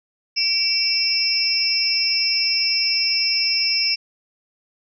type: tone cluster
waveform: sine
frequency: 2300 / 2702 / 5100 / 5410 Hz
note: D7 / E7 / D#8 / E8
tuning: -37 / +42 / +42 / +44 cents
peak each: -27 / -26 / -22 / -20 dBFS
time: 0.36-3.96 s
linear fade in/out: 20 ms
effects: none